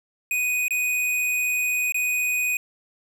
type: tone with dropouts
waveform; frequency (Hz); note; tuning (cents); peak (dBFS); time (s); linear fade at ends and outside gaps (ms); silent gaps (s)
square; 2489; D#7; 0; -22; 0.31-2.57; 2; 0.682-0.707 / 1.922-1.944
effects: none